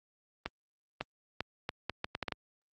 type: accelerating click train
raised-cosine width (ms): 0.3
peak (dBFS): -17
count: 10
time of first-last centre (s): 0.46-2.322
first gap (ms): 550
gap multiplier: 0.72
effects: high-pass 60 Hz 12 dB/octave + Opus 24 kbps